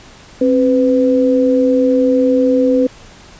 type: tone pair together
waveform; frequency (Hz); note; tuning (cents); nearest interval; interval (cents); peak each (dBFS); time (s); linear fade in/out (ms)
sine; 265.8 / 501.8; C4 / B4; +27 / +28; major seventh; 1101; -12; 0.41-2.87; 5
effects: pink hiss -40 dBFS RMS until 3.39 s + resampled to 16000 Hz